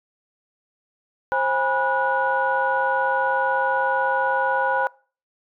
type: tone cluster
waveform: sine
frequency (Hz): 530 / 820 / 976 / 1462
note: C5 / G#5 / B5 / F#6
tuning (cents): +22 / -22 / -21 / -21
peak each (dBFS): -24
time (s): 1.32-4.87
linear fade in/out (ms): 0
effects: noise-tail reverb RT60 0.4 s tail -24 dB re dry + tanh soft clip ceiling -9 dBFS